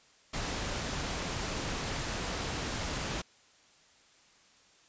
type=noise; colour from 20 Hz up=pink; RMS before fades=-35 dBFS; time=0.33-3.22 s; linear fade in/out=10 ms; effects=white hiss -62 dBFS RMS until 4.88 s + resampled to 16000 Hz